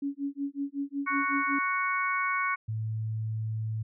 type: tone with tremolo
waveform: sine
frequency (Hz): 280.8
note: C#4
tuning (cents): +22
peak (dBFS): -27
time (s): 0.02-1.59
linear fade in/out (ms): 5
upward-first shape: sine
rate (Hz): 5.4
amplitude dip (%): 100
type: harmonic tone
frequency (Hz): 370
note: F#4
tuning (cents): 0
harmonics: 3 / 4 / 5 / 6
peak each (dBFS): -29 / -32 / -40 / -31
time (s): 1.06-2.56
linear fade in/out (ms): 20
type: tone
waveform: sine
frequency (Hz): 110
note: A2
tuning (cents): 0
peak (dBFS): -29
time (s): 2.68-3.83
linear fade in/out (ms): 10
effects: none